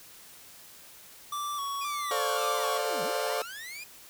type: tone with vibrato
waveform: square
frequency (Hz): 1144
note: D6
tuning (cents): -46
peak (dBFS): -32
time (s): 1.32-2.78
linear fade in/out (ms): 5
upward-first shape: square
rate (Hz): 1.9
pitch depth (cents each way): 39
type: linear two-way sweep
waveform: sawtooth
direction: down then up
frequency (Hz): 2489 to 149.1 to 2489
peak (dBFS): -36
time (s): 1.81-3.84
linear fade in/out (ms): 5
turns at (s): 3.03
type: chord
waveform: sawtooth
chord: D minor seventh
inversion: second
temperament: just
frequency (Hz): 440.5 / 528.6 / 587.3 / 704.8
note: A4 / C5 / D5 / F5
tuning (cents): +2 / +18 / 0 / +16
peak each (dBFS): -30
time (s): 2.11-3.42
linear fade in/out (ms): 2
effects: white hiss -51 dBFS RMS until 4.09 s